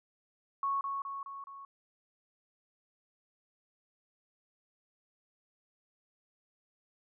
sine tone with echo, 1105 Hz, C#6, 6 cents flat, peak -29 dBFS, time 0.63-0.81 s, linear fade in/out 2 ms, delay 210 ms, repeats 4, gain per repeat -4 dB, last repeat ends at 1.65 s, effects none

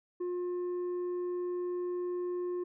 sine tone with tanh clipping, 356.3 Hz, F4, 35 cents sharp, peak -33 dBFS, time 0.2-2.64 s, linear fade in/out 10 ms, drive 4 dB, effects none

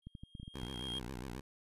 triangle tone with exponential growth, 3233 Hz, G#7, 47 cents flat, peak -35 dBFS, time 0.02-0.99 s, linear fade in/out 5 ms, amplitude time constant 210 ms
clicks, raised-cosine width 5 ms, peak -34 dBFS, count 8, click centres 0.07 / 0.152 / 0.235 / 0.352 / 0.399 / 0.431 / 0.479 / 0.634 s
10% pulse tone with vibrato, 62.9 Hz, B1, 32 cents sharp, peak -34 dBFS, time 0.54-1.41 s, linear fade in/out 10 ms, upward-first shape sine, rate 7.4 Hz, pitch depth 170 cents each way
effects resampled to 32000 Hz

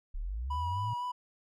sine linear sweep, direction up, 30.87 to 116.6 Hz, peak -33 dBFS, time 0.14-0.94 s, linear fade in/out 10 ms
triangle tone with vibrato, 979 Hz, B5, 15 cents flat, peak -31 dBFS, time 0.5-1.12 s, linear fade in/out 10 ms, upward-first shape sine, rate 4 Hz, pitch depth 21 cents each way
effects none

